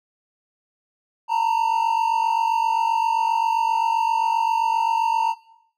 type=tone pair together; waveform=triangle; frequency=901 / 948.6 Hz; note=A5 / A#5; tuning=+41 / +30 cents; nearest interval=minor second; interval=89 cents; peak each=-17 / -20 dBFS; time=1.28-5.35 s; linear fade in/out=50 ms; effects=noise-tail reverb RT60 0.7 s tail -17 dB re dry